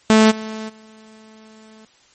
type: tone with level steps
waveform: sawtooth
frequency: 218.5 Hz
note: A3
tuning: 12 cents flat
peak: -5 / -23 / -39 dBFS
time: 0.1-1.85 s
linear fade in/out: 0 ms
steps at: 0.3 / 0.68 s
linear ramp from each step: 20 ms
effects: white hiss -54 dBFS RMS until 2.14 s + MP3 32 kbps